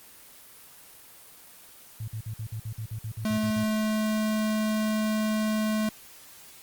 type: tone bursts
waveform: sine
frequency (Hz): 110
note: A2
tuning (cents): 0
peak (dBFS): -31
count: 13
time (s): 2-3.639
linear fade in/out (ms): 5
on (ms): 79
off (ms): 51
type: tone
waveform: square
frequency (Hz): 215.8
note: A3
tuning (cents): -33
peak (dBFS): -25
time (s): 3.25-5.89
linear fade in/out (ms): 2
effects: white hiss -50 dBFS RMS until 6.62 s + Opus 24 kbps